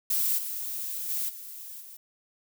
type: noise with level steps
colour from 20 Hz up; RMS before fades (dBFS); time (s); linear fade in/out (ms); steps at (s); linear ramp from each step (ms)
violet; -26 / -34 / -30 / -42 / -46; 0.1-1.97; 5; 0.37 / 1.08 / 1.28 / 1.8; 20
effects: none